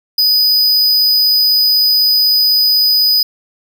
square tone, 4978 Hz, D#8, in tune, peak -9 dBFS, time 0.18-3.23 s, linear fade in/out 5 ms, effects none

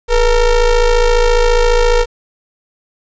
square ring-modulated tone, 227.7 Hz, A#3, 40 cents flat, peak -6 dBFS, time 0.08-2.06 s, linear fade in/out 50 ms, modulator 255 Hz, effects resampled to 16000 Hz + 7-bit

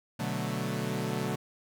sawtooth chord, B minor seventh, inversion none, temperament equal, 123.47 / 146.83 / 185 / 220 Hz, B2 / D3 / F#3 / A3, 0 / 0 / 0 / 0 cents, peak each -32 dBFS, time 0.19-1.36 s, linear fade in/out 10 ms, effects none

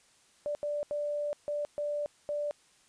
sine tone bursts at uneven times, 587.3 Hz, D5, in tune, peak -30 dBFS, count 6, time 0.46-0.55 / 0.63-0.83 / 0.91-1.33 / 1.48-1.65 / 1.78-2.06 / 2.29-2.51 s, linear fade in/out 0 ms, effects white hiss -64 dBFS RMS until 2.88 s + resampled to 22050 Hz

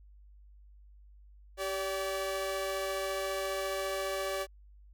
sawtooth tone pair together, 388.2 / 575 Hz, G4 / D5, -17 / -37 cents, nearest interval perfect fifth, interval 680 cents, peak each -33 / -30 dBFS, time 1.57-4.47 s, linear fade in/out 50 ms, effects added 50 Hz sine -53 dBFS peak until 4.93 s

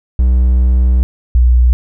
triangle / sine tone pair in turn, 62.3 / 61.02 Hz, B1 / B1, +16 / -20 cents, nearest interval unison, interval 36 cents, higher first, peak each -5 dBFS, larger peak neither, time 0.19-1.03 / 1.35-1.73 s, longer first, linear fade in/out 0 ms, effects none

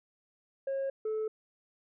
sine tone pair in turn, 543 / 434.9 Hz, C#5 / A4, -36 / -20 cents, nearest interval major third, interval 384 cents, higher first, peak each -28 dBFS, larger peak neither, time 0.67-0.9 / 1.05-1.28 s, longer neither, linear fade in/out 5 ms, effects tanh soft clip ceiling -29 dBFS

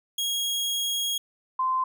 sawtooth / sine tone pair in turn, 3290 / 1036.3 Hz, G#7 / C6, -17 / -17 cents, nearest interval octave + minor sixth, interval 2000 cents, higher first, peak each -22 dBFS, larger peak neither, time 0.18-1.18 / 1.59-1.84 s, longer first, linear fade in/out 5 ms, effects none

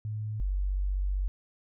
sine tone pair in turn, 107.2 / 47.75 Hz, A2 / G1, -45 / -45 cents, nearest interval octave + major second, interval 1400 cents, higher first, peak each -31 / -26 dBFS, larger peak second, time 0.05-0.4 / 0.4-1.28 s, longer second, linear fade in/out 0 ms, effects none

